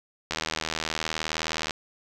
click train, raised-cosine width 0.2 ms, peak -10 dBFS, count 112, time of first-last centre 0.31-1.708 s, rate 79.4 Hz, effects none

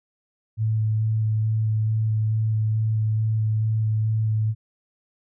sine tone with vibrato, 109.4 Hz, A2, 9 cents flat, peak -19 dBFS, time 0.57-4.55 s, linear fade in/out 50 ms, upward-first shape square, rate 2.3 Hz, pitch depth 9 cents each way, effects none

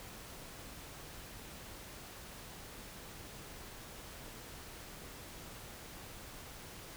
silence, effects pink hiss -50 dBFS RMS until 6.96 s

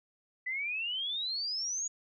sine exponential sweep, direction up, 1975.5 to 6840 Hz, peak -32 dBFS, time 0.46-1.88 s, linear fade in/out 10 ms, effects none

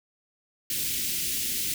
white band-stop noise, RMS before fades -29 dBFS, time 0.7-1.74 s, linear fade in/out 2 ms, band 360 to 2200 Hz, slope 24 dB/octave, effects none

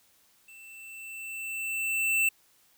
square tone with level ramp, 2670 Hz, E7, 22 cents sharp, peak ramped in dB -49 to -22 dBFS, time 0.48-2.29 s, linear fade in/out 5 ms, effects white hiss -64 dBFS RMS until 2.77 s

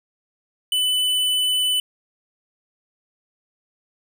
sine tone with hard clipping, 2997 Hz, F#7, 22 cents sharp, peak -19 dBFS, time 0.72-1.8 s, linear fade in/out 2 ms, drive 14 dB, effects none

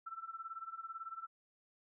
sine tone with tremolo, 1334 Hz, E6, 20 cents sharp, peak -40 dBFS, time 0.06-1.27 s, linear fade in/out 10 ms, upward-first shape sine, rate 18 Hz, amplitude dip 85%, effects none

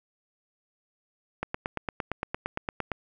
click train, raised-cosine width 0.5 ms, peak -14 dBFS, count 14, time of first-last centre 1.43-2.917 s, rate 8.74 Hz, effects none

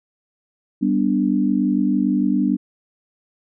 sine chord, G major, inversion none, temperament equal, 196 / 246.9 / 293.7 Hz, G3 / B3 / D4, 0 / 0 / 0 cents, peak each -20 dBFS, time 0.81-2.57 s, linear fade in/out 20 ms, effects none

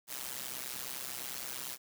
white noise with amplitude modulation, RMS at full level -37 dBFS, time 0.07-1.78 s, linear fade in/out 50 ms, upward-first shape sine, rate 129 Hz, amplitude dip 95%, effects high-pass 80 Hz 12 dB/octave

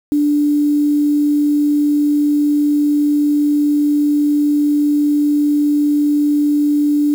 sine tone with quantisation, 293.7 Hz, D4, in tune, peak -11 dBFS, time 0.12-7.14 s, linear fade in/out 0 ms, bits 6, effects none

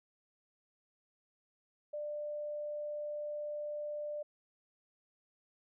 sine tone, 594 Hz, D5, 20 cents sharp, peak -37 dBFS, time 1.93-4.23 s, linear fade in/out 10 ms, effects none

